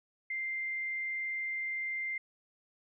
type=tone; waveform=sine; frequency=2093 Hz; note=C7; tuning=in tune; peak=-33 dBFS; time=0.3-2.18 s; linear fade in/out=5 ms; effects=none